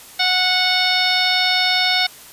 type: harmonic tone with a mistuned harmonic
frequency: 735 Hz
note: F#5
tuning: 12 cents flat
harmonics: 1 / 2 / 3 / 4 / 5 / 6 / 7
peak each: -23 / -24 / -21 / -26 / -20 / -23 / -23 dBFS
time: 0.19-2.07 s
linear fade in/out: 10 ms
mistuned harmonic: 7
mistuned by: +59 cents
effects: white hiss -41 dBFS RMS until 2.32 s + resampled to 32000 Hz